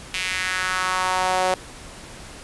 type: tone with high-pass filter sweep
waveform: sawtooth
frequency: 185 Hz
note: F#3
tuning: in tune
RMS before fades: -23 dBFS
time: 0.14-1.54 s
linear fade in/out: 0 ms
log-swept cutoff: 2500 to 600 Hz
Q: 2.4
effects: pink hiss -40 dBFS RMS until 2.43 s + resampled to 24000 Hz